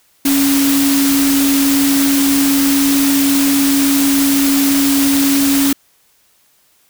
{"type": "tone in noise", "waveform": "sine", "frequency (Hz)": 277.2, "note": "C#4", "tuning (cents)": 0, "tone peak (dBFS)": -11, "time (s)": [0.25, 5.73], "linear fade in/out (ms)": 5, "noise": "white", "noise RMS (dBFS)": -18, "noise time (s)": [0.25, 5.73], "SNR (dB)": 4, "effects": ["white hiss -55 dBFS RMS until 6.89 s"]}